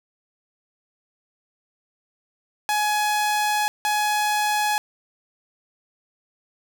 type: tone bursts at uneven times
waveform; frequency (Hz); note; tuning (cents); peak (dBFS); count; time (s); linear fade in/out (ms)
sawtooth; 841; G#5; +22; -16; 2; 2.69-3.68 / 3.85-4.78; 0
effects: none